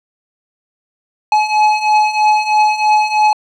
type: beating tone pair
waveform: square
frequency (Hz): 849 / 852.1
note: G#5 / G#5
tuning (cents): +38 / +44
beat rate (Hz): 3.1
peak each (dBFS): -16 / -12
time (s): 1.32-3.33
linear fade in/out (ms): 2
effects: low-pass 4000 Hz 12 dB/octave